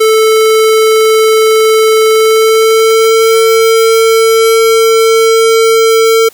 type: tone with pitch glide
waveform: square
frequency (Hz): 439.1 to 450.1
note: A4 to A4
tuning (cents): -4 to +39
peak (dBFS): -5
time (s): 0-6.29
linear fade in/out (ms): 10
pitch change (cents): +43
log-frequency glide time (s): 2.11-3.4
effects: white hiss -40 dBFS RMS until 6.33 s